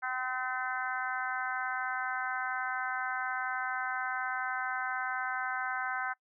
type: harmonic tone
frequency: 255.8 Hz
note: C4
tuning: 39 cents flat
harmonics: 3 / 4 / 5 / 6 / 7 / 8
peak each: -38 / -41 / -39 / -35 / -44 / -44 dBFS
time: 0.02-6.14 s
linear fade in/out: 20 ms
effects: noise-tail reverb RT60 0.1 s tail -23 dB re dry